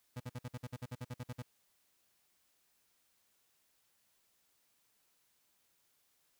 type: tone bursts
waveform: 35% pulse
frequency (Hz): 123.47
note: B2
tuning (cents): 0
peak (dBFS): -38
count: 14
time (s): 0.16-1.424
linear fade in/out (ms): 10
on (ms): 42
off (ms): 52
effects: white hiss -75 dBFS RMS until 6.39 s